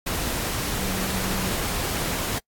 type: tone in noise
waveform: sine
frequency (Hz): 189.2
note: F#3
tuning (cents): +39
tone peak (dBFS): -29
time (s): 0.78-1.51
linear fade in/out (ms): 10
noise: pink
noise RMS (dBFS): -27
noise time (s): 0.06-2.39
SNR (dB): -5
effects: noise-tail reverb RT60 0.1 s tail -26 dB re dry + AAC 64 kbps